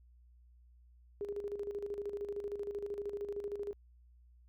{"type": "tone with tremolo", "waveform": "sine", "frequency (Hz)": 407.4, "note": "G#4", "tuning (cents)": -33, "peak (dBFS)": -35, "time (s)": [1.21, 3.73], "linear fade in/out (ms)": 0, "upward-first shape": "square", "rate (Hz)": 13, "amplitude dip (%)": 60, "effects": ["added 60 Hz sine -59 dBFS peak until 4.48 s"]}